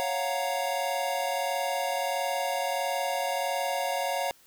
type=chord; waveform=square; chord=Gb major seventh; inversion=second; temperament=equal; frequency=554.4 / 698.5 / 740 / 932.3 Hz; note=Db5 / F5 / Gb5 / Bb5; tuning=0 / 0 / 0 / 0 cents; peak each=-33 / -33 / -34 / -35 dBFS; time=0-4.31 s; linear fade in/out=0 ms; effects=white hiss -59 dBFS RMS until 4.46 s